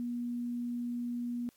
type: tone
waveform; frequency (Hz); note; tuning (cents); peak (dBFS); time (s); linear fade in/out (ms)
sine; 240.7; B3; -44; -33; 0-1.49; 0
effects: white hiss -68 dBFS RMS until 1.56 s + AAC 64 kbps